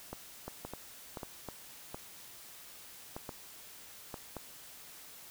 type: clicks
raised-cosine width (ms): 1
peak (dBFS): -26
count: 12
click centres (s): 0.13 / 0.48 / 0.65 / 0.736 / 1.172 / 1.232 / 1.487 / 1.945 / 3.165 / 3.292 / 4.142 / 4.367
effects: white hiss -52 dBFS RMS until 5.3 s